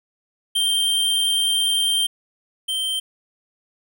square tone pair in turn, 3159 / 3128 Hz, G7 / G7, +13 / -4 cents, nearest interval unison, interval 17 cents, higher first, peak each -18 / -22 dBFS, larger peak first, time 0.55-2.07 / 2.68-3 s, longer first, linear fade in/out 10 ms, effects none

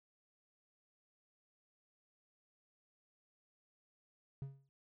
triangle tone with exponential decay, 136.8 Hz, C#3, 23 cents flat, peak -36 dBFS, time 4.42-4.69 s, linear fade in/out 0 ms, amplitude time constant 57 ms, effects none

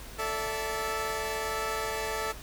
15% pulse chord, A suspended fourth, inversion none, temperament equal with one note detuned, 440 / 580.2 / 659.3 Hz, A4 / D5 / E5, 0 / -21 / 0 cents, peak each -26 / -31 / -31 dBFS, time 0.18-2.33 s, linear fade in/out 20 ms, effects added 50 Hz sine -46 dBFS peak until 2.42 s + pink hiss -46 dBFS RMS until 2.42 s

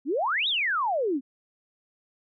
sine exponential two-way sweep, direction up then down, 246.9 to 3879 to 246.9 Hz, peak -23 dBFS, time 0.05-1.21 s, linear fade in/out 50 ms, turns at 0.48 s, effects none

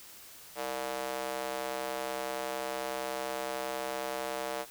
square tone with high-pass filter, 65.41 Hz, C2, in tune, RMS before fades -36 dBFS, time 0.55-4.66 s, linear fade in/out 50 ms, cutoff 570 Hz, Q 1.9, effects white hiss -51 dBFS RMS until 4.7 s

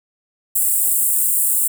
pink high-pass noise, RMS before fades -17 dBFS, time 0.55-1.68 s, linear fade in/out 10 ms, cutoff 7700 Hz, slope 96 dB/octave, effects none

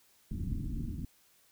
pink low-pass noise, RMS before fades -36 dBFS, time 0.31-1.05 s, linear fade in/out 2 ms, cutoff 290 Hz, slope 48 dB/octave, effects white hiss -66 dBFS RMS until 1.51 s

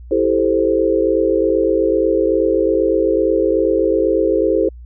sine chord, A minor seventh, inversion second, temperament equal, 329.6 / 392 / 440 / 523.3 Hz, E4 / G4 / A4 / C5, 0 / 0 / 0 / 0 cents, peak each -18 dBFS, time 0.11-4.69 s, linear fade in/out 5 ms, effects added 60 Hz sine -33 dBFS peak until 4.85 s

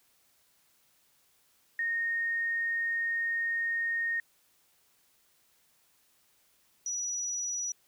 sine tone pair in turn, 1850 / 5860 Hz, A#6 / F#8, -14 / -18 cents, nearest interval octave + minor sixth, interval 1996 cents, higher second, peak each -28 / -31 dBFS, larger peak first, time 1.79-4.2 / 6.86-7.72 s, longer first, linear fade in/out 2 ms, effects white hiss -68 dBFS RMS until 7.87 s

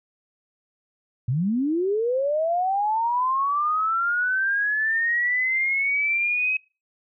sine linear sweep, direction up, 113 to 2550 Hz, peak -20 dBFS, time 1.28-6.57 s, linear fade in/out 5 ms, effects noise-tail reverb RT60 0.3 s tail -24 dB re dry

